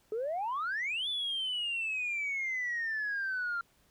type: exponential two-way sweep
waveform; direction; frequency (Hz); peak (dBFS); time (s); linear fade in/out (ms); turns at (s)
sine; up then down; 417.6 to 3520 to 1375; -30; 0.12-3.61; 2; 1.08
effects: tanh soft clip ceiling -28 dBFS + pink hiss -68 dBFS RMS until 3.9 s